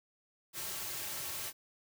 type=noise with comb filter; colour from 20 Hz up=white; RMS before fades=-40 dBFS; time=0.53-1.53 s; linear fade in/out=50 ms; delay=4.1 ms; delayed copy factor=-0.6; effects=none